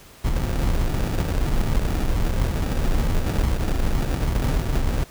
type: noise with sample-and-hold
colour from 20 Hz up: brown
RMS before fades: -21 dBFS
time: 0.24-5.04 s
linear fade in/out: 2 ms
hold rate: 1050 Hz
effects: pink hiss -47 dBFS RMS until 5.1 s